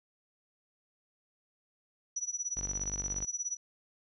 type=tone with tremolo; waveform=sine; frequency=5890 Hz; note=F#8; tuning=9 cents flat; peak=-30 dBFS; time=2.16-3.57 s; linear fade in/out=5 ms; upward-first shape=sine; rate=17 Hz; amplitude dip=90%
type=tone; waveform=sawtooth; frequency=48.88 Hz; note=G1; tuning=4 cents flat; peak=-36 dBFS; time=2.56-3.25 s; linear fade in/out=10 ms
effects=resampled to 16000 Hz